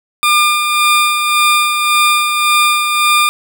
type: tone with tremolo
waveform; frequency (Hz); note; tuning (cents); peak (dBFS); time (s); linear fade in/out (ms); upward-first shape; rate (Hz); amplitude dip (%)
20% pulse; 1203; D6; +41; -3; 0.23-3.29; 0; sine; 1.8; 45
effects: none